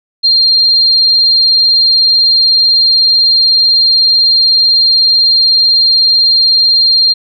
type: tone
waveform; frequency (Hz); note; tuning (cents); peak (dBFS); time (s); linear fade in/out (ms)
sine; 4194; C8; +3; -5; 0.23-7.14; 20
effects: none